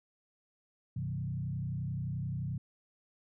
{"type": "tone with frequency modulation", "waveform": "sine", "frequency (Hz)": 133.2, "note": "C3", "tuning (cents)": 31, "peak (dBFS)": -33, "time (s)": [0.96, 2.58], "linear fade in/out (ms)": 5, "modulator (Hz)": 31.5, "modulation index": 1.2, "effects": []}